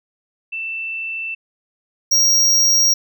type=tone pair in turn; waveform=sine / square; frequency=2666 / 5635 Hz; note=E7 / F8; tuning=+19 / +15 cents; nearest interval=octave + minor second; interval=1296 cents; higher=second; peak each=-23 / -12 dBFS; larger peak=second; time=0.52-1.35 / 2.11-2.94 s; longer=neither; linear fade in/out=10 ms; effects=none